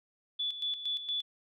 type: tone with tremolo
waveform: sine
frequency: 3450 Hz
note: A7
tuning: 35 cents flat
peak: -30 dBFS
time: 0.39-1.22 s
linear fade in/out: 10 ms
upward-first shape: square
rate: 4.3 Hz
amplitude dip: 65%
effects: none